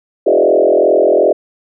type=tone with frequency modulation; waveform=sine; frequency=501 Hz; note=B4; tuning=25 cents sharp; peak=-7 dBFS; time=0.26-1.33 s; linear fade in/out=10 ms; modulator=42.6 Hz; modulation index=3.5; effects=none